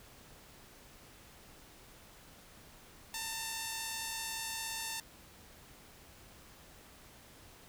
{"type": "tone pair together", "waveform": "5% pulse", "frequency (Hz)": [894.9, 932.3], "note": ["A5", "A#5"], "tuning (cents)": [29, 0], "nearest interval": "minor second", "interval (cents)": 71, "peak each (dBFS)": [-26, -35], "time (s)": [3.14, 5], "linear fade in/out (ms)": 2, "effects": ["pink hiss -57 dBFS RMS until 7.68 s"]}